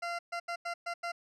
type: tone bursts at uneven times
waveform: 20% pulse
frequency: 689 Hz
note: F5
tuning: 24 cents flat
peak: -29 dBFS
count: 6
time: 0.02-0.19 / 0.32-0.4 / 0.48-0.56 / 0.65-0.74 / 0.86-0.94 / 1.03-1.12 s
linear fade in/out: 10 ms
effects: low-pass 6000 Hz 12 dB/octave